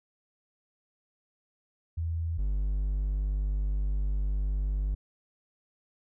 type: tone pair in turn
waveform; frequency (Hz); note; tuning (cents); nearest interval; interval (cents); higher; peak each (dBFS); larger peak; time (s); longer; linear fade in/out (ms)
sine / triangle; 82.7 / 49.7; E2 / G1; +6 / +25; major sixth; 881; first; -28 / -24; second; 1.97-2.38 / 2.38-4.95; second; 10
effects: none